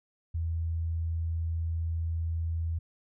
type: tone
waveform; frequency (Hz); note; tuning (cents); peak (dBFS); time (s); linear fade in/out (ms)
sine; 82.41; E2; 0; -28; 0.34-2.79; 10
effects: none